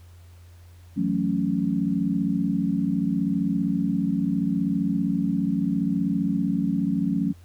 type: chord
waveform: sine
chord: F# minor seventh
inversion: third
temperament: equal with one note detuned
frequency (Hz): 164.24 / 185 / 220 / 277.2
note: E3 / F#3 / A3 / C#4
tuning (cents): -6 / 0 / 0 / 0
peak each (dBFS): -30 / -25 / -27 / -26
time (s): 0.96-7.33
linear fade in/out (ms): 20
effects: added 87 Hz sine -45 dBFS peak until 7.44 s + pink hiss -59 dBFS RMS until 7.44 s